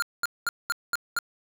square tone bursts, 1407 Hz, F6, 12 cents sharp, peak -24 dBFS, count 6, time 0-1.188 s, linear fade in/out 0 ms, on 23 ms, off 210 ms, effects none

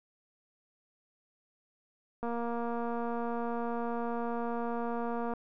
click train, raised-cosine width 1 ms, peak -23 dBFS, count 731, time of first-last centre 2.23-5.336 s, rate 235 Hz, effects none

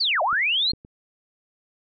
sine linear two-way sweep, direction down then up, 4769 to 574 to 4319 Hz, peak -19 dBFS, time 0-0.72 s, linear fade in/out 10 ms, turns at 0.22 s
clicks, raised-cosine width 3 ms, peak -30 / -23 / -31 dBFS, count 3, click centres 0.329 / 0.735 / 0.849 s
effects none

